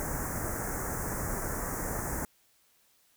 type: band-stop noise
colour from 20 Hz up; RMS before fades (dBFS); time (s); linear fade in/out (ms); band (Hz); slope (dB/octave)
pink; -34; 0-2.25; 0; 1900 to 6200; 48
effects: white hiss -67 dBFS RMS until 3.16 s